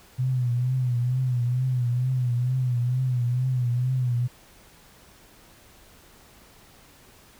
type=tone with vibrato; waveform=sine; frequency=125.1 Hz; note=B2; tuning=23 cents sharp; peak=-21 dBFS; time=0.18-4.28 s; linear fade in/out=20 ms; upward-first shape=triangle; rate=2.2 Hz; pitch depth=81 cents each way; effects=pink hiss -53 dBFS RMS until 7.39 s